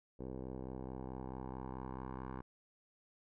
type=tone with low-pass filter sweep; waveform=10% pulse; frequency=64.6 Hz; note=C2; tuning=21 cents flat; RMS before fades=-45 dBFS; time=0.19-2.42 s; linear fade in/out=10 ms; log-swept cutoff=540 to 1200 Hz; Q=2.4; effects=none

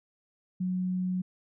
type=tone; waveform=sine; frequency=183.4 Hz; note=F#3; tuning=15 cents flat; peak=-27 dBFS; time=0.6-1.22 s; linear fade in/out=10 ms; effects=none

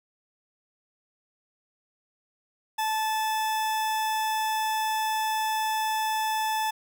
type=tone; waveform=40% pulse; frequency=872 Hz; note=A5; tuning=16 cents flat; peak=-24 dBFS; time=2.78-6.71 s; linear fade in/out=10 ms; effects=none

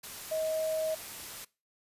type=tone in noise; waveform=sine; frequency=633 Hz; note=D#5; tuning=30 cents sharp; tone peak=-29 dBFS; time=0.31-0.95 s; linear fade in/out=10 ms; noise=white; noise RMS=-43 dBFS; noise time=0.03-1.45 s; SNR=+11 dB; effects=noise-tail reverb RT60 0.3 s tail -22 dB re dry + resampled to 32000 Hz

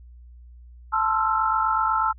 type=chord; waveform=sine; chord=F major seventh; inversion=first; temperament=equal with one note detuned; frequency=880 / 1046.5 / 1318.5 / 1366.6 Hz; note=A5 / C6 / E6 / F6; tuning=0 / 0 / 0 / -38 cents; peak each=-24 / -28 / -23 / -27 dBFS; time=0.92-2.13 s; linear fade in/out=20 ms; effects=added 60 Hz sine -43 dBFS peak until 2.18 s

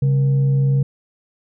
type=tone with frequency modulation; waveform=sine; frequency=137.4 Hz; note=C#3; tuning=15 cents flat; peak=-13 dBFS; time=0.02-0.83 s; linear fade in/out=5 ms; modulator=336 Hz; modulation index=0.23; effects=none

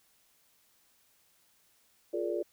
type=chord; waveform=sine; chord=Bb dominant seventh; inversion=second; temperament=just; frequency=349.6 / 419.5 / 466.2 / 582.7 Hz; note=F4 / Ab4 / Bb4 / D5; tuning=+2 / +17 / 0 / -14 cents; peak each=-34 / -36 / -38 / -36 dBFS; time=2.13-2.43 s; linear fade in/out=10 ms; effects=white hiss -68 dBFS RMS until 2.52 s

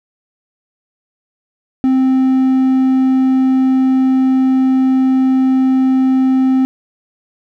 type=tone; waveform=triangle; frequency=261.6 Hz; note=C4; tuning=in tune; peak=-7 dBFS; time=1.84-6.65 s; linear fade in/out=0 ms; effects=none

